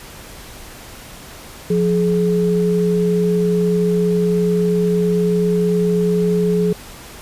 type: tone pair together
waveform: sine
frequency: 176.3 / 422.7 Hz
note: F3 / G#4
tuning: +17 / +31 cents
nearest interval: octave + minor third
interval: 1514 cents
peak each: -16 dBFS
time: 1.7-6.73 s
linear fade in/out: 5 ms
effects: pink hiss -37 dBFS RMS until 7.21 s + resampled to 32000 Hz